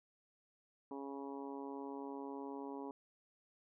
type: harmonic tone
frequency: 138.59 Hz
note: C#3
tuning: in tune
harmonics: 2 / 3 / 4 / 5 / 6 / 7 / 8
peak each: -46 / -48 / -56 / -58 / -53 / -52 / -62 dBFS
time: 0.91-2.91 s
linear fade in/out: 2 ms
effects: none